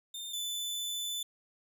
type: tone pair in turn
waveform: sawtooth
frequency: 3613 / 3506 Hz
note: A7 / A7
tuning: +45 / -7 cents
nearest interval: minor second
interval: 52 cents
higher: first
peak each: -36 / -31 dBFS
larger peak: second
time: 0.14-0.33 / 0.33-1.23 s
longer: second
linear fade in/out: 5 ms
effects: none